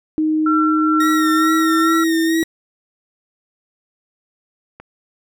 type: tone with pitch glide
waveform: sine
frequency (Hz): 311.1 to 326.4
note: D#4 to E4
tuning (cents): 0 to -17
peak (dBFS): -14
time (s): 0.18-2.43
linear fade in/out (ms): 0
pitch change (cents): +83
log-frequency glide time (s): 1.11-1.92
type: tone with tremolo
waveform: sine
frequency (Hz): 1353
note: E6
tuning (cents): +45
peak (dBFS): -15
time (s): 0.46-2.04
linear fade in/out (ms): 5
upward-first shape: triangle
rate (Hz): 2.3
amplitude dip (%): 35
type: tone with vibrato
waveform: sawtooth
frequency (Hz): 1864.7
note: A#6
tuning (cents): 0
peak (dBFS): -19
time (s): 1-2.44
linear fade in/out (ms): 5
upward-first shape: sine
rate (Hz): 2.3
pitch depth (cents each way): 50
type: click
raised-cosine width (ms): 0.5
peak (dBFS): -21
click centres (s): 4.8
effects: none